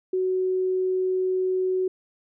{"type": "tone", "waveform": "sine", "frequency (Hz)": 372.1, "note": "F#4", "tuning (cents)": 10, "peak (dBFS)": -21, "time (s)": [0.13, 1.88], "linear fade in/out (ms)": 5, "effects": []}